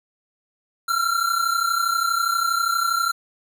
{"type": "tone pair together", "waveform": "square", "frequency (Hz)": [1351, 1383.4], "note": ["E6", "F6"], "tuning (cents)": [42, -17], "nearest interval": "unison", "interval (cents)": 41, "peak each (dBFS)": -23, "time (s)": [0.88, 3.12], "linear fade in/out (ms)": 10, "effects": []}